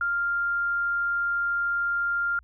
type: tone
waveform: sine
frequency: 1396.9 Hz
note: F6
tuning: in tune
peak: -23 dBFS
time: 0.01-2.39 s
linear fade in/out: 2 ms
effects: added 60 Hz sine -52 dBFS peak until 2.43 s